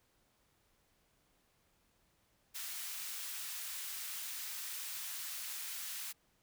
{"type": "high-pass noise", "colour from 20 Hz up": "white", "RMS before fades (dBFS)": -43, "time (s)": [2.54, 6.13], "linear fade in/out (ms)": 20, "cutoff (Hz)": 1400, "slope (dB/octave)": 12, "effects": ["pink hiss -74 dBFS RMS until 6.42 s"]}